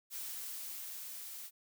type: noise with level ramp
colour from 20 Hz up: blue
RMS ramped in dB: -42 to -47 dBFS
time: 0.1-1.51 s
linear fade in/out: 50 ms
effects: none